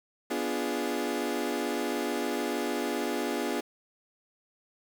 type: chord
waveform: 30% pulse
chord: B diminished seventh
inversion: none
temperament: equal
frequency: 246.9 / 293.7 / 349.2 / 415.3 Hz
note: B3 / D4 / F4 / Ab4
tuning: 0 / 0 / 0 / 0 cents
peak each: -32 dBFS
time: 0.3-3.61 s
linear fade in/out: 10 ms
effects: 9-bit